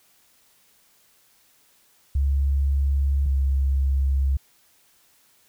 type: tone pair in turn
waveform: sine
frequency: 69.3 / 67.87 Hz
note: C#2 / C#2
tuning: 0 / -36 cents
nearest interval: unison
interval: 36 cents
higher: first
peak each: -18 dBFS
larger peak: neither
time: 2.15-3.26 / 3.26-4.37 s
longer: neither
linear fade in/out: 5 ms
effects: white hiss -60 dBFS RMS until 5.48 s

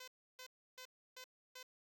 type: tone bursts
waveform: 5% pulse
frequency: 510 Hz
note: C5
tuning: 44 cents flat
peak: -39 dBFS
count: 5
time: 0-1.63 s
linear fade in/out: 5 ms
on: 78 ms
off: 310 ms
effects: none

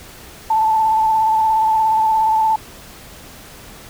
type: tone with vibrato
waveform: sine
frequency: 879 Hz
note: A5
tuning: 2 cents flat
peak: -12 dBFS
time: 0.5-2.56 s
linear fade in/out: 5 ms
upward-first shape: square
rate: 17 Hz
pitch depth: 20 cents each way
effects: pink hiss -39 dBFS RMS until 3.89 s

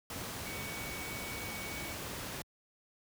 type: tone in noise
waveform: sine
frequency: 2250 Hz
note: C#7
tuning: 25 cents sharp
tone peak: -44 dBFS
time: 0.46-1.93 s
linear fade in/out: 2 ms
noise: pink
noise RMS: -41 dBFS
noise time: 0.1-2.42 s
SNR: -6 dB
effects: high-pass 60 Hz 12 dB/octave

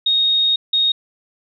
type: tone pair in turn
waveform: sine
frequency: 3729 / 3729 Hz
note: A#7 / A#7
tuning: 0 / 0 cents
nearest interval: unison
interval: 0 cents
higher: neither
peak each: -13 dBFS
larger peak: neither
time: 0.06-0.56 / 0.73-0.92 s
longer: first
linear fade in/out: 5 ms
effects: none

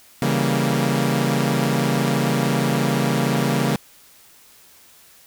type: chord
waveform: sawtooth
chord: C# diminished seventh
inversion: none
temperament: equal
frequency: 138.59 / 164.81 / 196 / 233.1 Hz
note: C#3 / E3 / G3 / Bb3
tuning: 0 / 0 / 0 / 0 cents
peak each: -18 / -21 / -21 / -19 dBFS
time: 0.22-3.76 s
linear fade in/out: 2 ms
effects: white hiss -50 dBFS RMS until 5.26 s

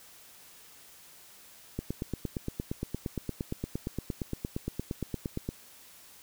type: click train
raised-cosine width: 3 ms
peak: -19 dBFS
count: 33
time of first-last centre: 1.79-5.489 s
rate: 8.65 Hz
effects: white hiss -54 dBFS RMS until 6.22 s

